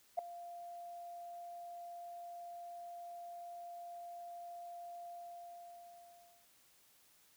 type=tone with ADSR envelope; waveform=sine; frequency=695 Hz; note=F5; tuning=9 cents flat; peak=-28 dBFS; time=0.17-6.49 s; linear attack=19 ms; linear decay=3 ms; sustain=-18 dB; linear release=1400 ms; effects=tanh soft clip ceiling -24 dBFS + white hiss -68 dBFS RMS until 7.36 s